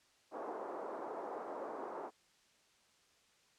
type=band-pass noise; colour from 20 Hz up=pink; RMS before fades=-44 dBFS; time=0.31-2.11 s; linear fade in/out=50 ms; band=350 to 1100 Hz; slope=24 dB/octave; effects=white hiss -70 dBFS RMS until 3.58 s + low-pass 7000 Hz 12 dB/octave